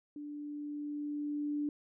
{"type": "tone with level ramp", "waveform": "sine", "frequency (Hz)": 293.7, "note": "D4", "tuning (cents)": 0, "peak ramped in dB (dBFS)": [-41, -31], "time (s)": [0.16, 1.69], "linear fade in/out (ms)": 2, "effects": []}